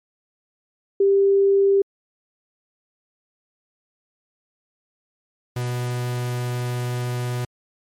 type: tone pair in turn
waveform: sine / 45% pulse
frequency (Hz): 394.8 / 123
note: G4 / B2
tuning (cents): +12 / -7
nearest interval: octave + minor sixth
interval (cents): 2019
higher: first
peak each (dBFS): -13 / -23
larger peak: first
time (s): 1-1.82 / 5.56-7.45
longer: second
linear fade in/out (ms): 5
effects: MP3 64 kbps